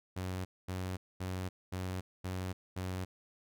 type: tone bursts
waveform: sawtooth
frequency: 92.5 Hz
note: F#2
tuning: in tune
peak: -32 dBFS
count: 6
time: 0.16-3.05 s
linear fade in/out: 10 ms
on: 290 ms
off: 230 ms
effects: none